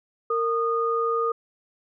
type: tone pair together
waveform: sine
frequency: 460 / 1228.1 Hz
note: A#4 / D#6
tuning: -23 / -23 cents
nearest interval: octave + perfect fourth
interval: 1700 cents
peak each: -24 dBFS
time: 0.3-1.32 s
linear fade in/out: 5 ms
effects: none